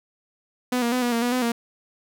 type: tone with pitch steps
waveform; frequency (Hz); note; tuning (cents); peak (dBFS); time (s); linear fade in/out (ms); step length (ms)
sawtooth; 249.6 / 236.1 / 251.7 / 241.8 / 232.1 / 243.4 / 252.9 / 233.9; B3 / A#3 / B3 / B3 / A#3 / B3 / B3 / A#3; +19 / +22 / +33 / -36 / -7 / -25 / +41 / +6; -17; 0.72-1.52; 5; 100
effects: none